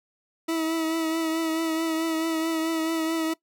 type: tone with vibrato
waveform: 40% pulse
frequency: 323.7 Hz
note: E4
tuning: 31 cents flat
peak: -23 dBFS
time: 0.48-3.34 s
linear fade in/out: 10 ms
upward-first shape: triangle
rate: 4.6 Hz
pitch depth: 34 cents each way
effects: noise-tail reverb RT60 0.1 s tail -20 dB re dry